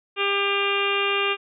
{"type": "harmonic tone with a mistuned harmonic", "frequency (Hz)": 399.3, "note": "G4", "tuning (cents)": 32, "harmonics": [1, 2, 3, 4, 5, 6, 7, 8, 9], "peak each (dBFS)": [-26, -34, -27, -32, -36, -27, -26, -34, -37], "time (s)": [0.16, 1.37], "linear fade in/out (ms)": 50, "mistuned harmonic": 8, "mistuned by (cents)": 15, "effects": []}